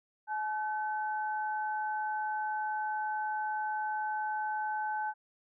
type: tone pair together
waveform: sine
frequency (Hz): 855.3 / 1524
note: A5 / G6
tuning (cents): -49 / -49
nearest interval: minor seventh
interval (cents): 1000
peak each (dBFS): -32 / -38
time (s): 0.27-5.14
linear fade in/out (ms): 50
effects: none